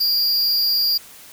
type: tone with amplitude modulation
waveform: square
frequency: 4761 Hz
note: D8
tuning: 23 cents sharp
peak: -14 dBFS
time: 0-0.98 s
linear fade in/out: 10 ms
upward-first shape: sine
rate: 276 Hz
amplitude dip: 55%
effects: white hiss -43 dBFS RMS until 1.32 s